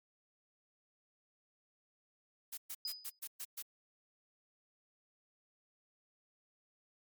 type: noise bursts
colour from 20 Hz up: blue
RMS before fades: -43 dBFS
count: 7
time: 2.52-3.625 s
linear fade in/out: 10 ms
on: 55 ms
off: 120 ms
type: tone with exponential decay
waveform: sine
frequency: 4978 Hz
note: D#8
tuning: in tune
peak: -35 dBFS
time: 2.85-3.19 s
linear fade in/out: 2 ms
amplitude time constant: 73 ms
effects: MP3 96 kbps